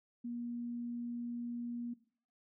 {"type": "tone", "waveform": "sine", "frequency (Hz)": 238.6, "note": "A#3", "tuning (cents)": 41, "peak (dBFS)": -38, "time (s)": [0.24, 1.94], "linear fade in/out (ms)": 10, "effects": ["noise-tail reverb RT60 0.5 s tail -17 dB re dry"]}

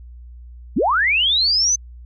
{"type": "linear sweep", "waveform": "sine", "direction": "up", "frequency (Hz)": [155.56, 6240], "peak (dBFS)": -14, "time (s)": [0.76, 1.76], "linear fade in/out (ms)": 10, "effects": ["added 60 Hz sine -36 dBFS peak until 2.05 s"]}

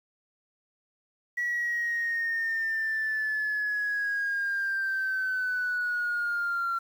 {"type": "linear sweep", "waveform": "sine", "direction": "down", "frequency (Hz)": [1936, 1365], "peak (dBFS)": -25, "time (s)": [1.37, 6.79], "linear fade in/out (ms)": 10, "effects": ["tanh soft clip ceiling -23 dBFS", "9-bit"]}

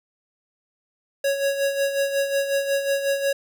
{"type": "tone with tremolo", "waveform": "square", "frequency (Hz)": 554.4, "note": "C#5", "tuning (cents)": 0, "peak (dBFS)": -19, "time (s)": [1.24, 3.33], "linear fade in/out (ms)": 5, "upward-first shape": "sine", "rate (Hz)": 5.5, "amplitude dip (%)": 60, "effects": []}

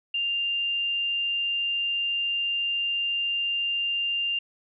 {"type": "tone", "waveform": "sine", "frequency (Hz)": 2794, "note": "F7", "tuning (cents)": 0, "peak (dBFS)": -24, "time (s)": [0.14, 4.39], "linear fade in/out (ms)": 5, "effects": []}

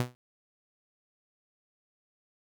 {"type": "tone with exponential decay", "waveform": "sawtooth", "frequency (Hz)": 123.47, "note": "B2", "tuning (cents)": 0, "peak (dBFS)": -20, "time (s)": [0, 0.15], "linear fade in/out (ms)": 0, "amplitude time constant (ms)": 31, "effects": []}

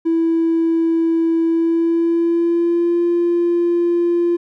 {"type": "tone with pitch glide", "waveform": "triangle", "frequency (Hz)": [329.6, 344.8], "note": ["E4", "F4"], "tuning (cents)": [0, -22], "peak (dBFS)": -10, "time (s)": [0.05, 4.37], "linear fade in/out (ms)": 20, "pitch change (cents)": 78, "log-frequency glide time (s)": [1.44, 3.03], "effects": ["tanh soft clip ceiling -10 dBFS"]}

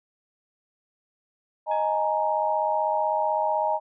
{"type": "chord", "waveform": "sine", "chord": "D# suspended fourth", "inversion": "none", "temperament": "equal with one note detuned", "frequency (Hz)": [622.3, 836.4, 932.3], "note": ["D#5", "G#5", "A#5"], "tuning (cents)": [0, 12, 0], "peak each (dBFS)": -26, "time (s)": [1.66, 3.8], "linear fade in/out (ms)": 50}
{"type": "tone with exponential decay", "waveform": "sawtooth", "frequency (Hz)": 841, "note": "G#5", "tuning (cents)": 22, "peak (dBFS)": -33, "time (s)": [1.71, 2.22], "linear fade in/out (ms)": 5, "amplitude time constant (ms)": 110}
{"effects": ["resampled to 8000 Hz"]}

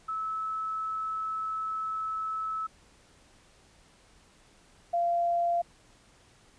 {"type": "tone pair in turn", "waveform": "sine", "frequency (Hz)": [1302, 689.7], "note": ["E6", "F5"], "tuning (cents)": [-22, -22], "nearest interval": "major seventh", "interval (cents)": 1100, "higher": "first", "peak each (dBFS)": [-30, -24], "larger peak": "second", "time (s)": [[0.08, 2.67], [4.93, 5.62]], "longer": "first", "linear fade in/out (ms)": 10, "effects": ["pink hiss -60 dBFS RMS until 6.58 s", "resampled to 22050 Hz"]}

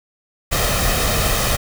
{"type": "noise with comb filter", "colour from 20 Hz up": "pink", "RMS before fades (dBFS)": -18, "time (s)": [0.51, 1.57], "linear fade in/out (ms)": 20, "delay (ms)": 1.6, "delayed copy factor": 0.55, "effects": []}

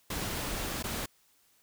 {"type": "noise with dropouts", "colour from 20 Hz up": "pink", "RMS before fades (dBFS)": -35, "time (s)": [0.1, 1.06], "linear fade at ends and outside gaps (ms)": 5, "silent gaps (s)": [0.827, 0.839], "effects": ["white hiss -67 dBFS RMS until 1.62 s"]}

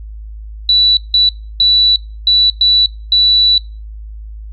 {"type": "tone bursts at uneven times", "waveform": "sine", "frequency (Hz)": 3951, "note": "B7", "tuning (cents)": 0, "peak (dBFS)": -6, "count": 6, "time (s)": [[0.69, 0.97], [1.14, 1.29], [1.6, 1.96], [2.27, 2.5], [2.61, 2.86], [3.12, 3.58]], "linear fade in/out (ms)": 2, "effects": ["noise-tail reverb RT60 0.3 s tail -22 dB re dry", "added 53 Hz sine -26 dBFS peak until 4.52 s"]}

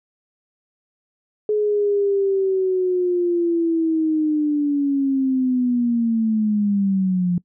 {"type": "linear sweep", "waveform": "sine", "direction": "down", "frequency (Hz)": [425.1, 174.2], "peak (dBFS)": -16, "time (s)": [1.49, 7.38], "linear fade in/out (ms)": 2, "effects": ["noise-tail reverb RT60 0.1 s tail -22 dB re dry"]}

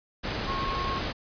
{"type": "tone in noise", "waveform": "sine", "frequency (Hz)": 1087, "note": "C#6", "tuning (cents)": -34, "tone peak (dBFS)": -30, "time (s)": [0.47, 1], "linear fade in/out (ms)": 20, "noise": "pink", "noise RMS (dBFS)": -31, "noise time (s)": [0.23, 1.13], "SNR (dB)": -2, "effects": ["resampled to 11025 Hz"]}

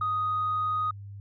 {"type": "tone", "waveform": "sine", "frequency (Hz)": 1246, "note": "D#6", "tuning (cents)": 2, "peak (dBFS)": -24, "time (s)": [0.01, 0.91], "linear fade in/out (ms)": 5, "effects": ["tanh soft clip ceiling -21 dBFS", "added 100 Hz sine -39 dBFS peak until 1.2 s"]}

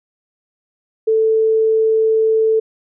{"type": "tone", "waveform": "sine", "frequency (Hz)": 441.9, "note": "A4", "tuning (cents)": 7, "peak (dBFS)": -11, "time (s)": [1.07, 2.6], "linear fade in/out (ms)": 10, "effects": []}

